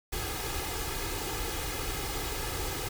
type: noise with comb filter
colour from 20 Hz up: pink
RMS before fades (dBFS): -34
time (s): 0.12-2.89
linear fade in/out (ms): 10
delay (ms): 2.4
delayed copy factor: +0.7
effects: none